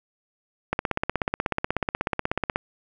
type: click train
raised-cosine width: 0.5 ms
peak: -8 dBFS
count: 31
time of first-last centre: 0.73-2.559 s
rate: 16.4 Hz
effects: none